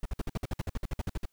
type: noise bursts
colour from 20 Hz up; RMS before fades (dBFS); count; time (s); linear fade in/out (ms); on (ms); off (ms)
brown; -31; 16; 0.03-1.255; 2; 25; 55
effects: white hiss -75 dBFS RMS until 1.32 s